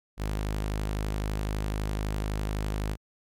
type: tone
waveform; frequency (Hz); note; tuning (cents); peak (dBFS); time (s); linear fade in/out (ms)
sawtooth; 51.91; G#1; 0; -24; 0.17-2.97; 50
effects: MP3 96 kbps